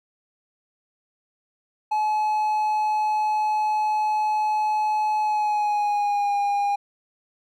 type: tone with pitch glide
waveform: triangle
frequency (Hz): 854 to 810.7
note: G#5 to G#5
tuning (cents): +48 to -42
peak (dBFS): -18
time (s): 1.91-6.76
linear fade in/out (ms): 10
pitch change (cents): -90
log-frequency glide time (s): 5.2-6.35
effects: none